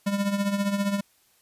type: tone with tremolo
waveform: square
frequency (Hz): 200.3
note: G3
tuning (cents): +38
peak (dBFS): -21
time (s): 0.06-1.01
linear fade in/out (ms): 10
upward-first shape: triangle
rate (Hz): 15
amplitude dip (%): 70
effects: white hiss -63 dBFS RMS until 1.41 s + resampled to 32000 Hz